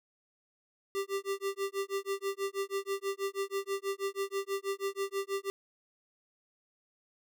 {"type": "tone with tremolo", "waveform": "square", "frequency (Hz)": 393.8, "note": "G4", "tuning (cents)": 8, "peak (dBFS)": -30, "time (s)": [0.95, 5.5], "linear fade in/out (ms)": 0, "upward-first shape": "sine", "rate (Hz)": 6.2, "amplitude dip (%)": 100, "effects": []}